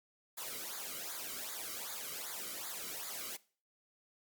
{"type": "noise with flanger", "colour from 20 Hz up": "white", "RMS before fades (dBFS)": -43, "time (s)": [0.37, 3.37], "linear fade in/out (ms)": 10, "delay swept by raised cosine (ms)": [0.35, 1.18], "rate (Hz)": 2.6, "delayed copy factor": -0.85, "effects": ["noise-tail reverb RT60 0.4 s tail -20 dB re dry", "Opus 48 kbps"]}